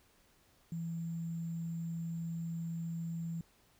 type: tone with sample-and-hold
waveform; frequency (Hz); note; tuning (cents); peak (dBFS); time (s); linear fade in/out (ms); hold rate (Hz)
sine; 166.2; E3; +15; -36; 0.72-3.41; 2; 7350
effects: pink hiss -68 dBFS RMS until 3.79 s